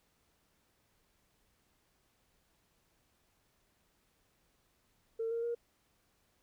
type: tone with pitch steps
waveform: sine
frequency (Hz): 453 / 463.4 / 471.2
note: A#4 / A#4 / A#4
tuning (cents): -50 / -10 / +19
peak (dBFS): -32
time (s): 5.19-5.55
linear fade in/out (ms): 10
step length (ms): 120
effects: tanh soft clip ceiling -28 dBFS + pink hiss -74 dBFS RMS until 6.42 s